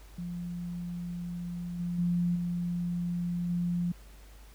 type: tone with level steps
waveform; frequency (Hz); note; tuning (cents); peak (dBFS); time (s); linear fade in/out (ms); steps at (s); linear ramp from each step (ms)
sine; 174.61; F3; 0; -34 / -30 / -25 / -29 / -27; 0.18-3.92; 5; 1.79 / 1.98 / 2.35 / 3.49; 10
effects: added 50 Hz sine -49 dBFS peak until 4.54 s + pink hiss -58 dBFS RMS until 4.54 s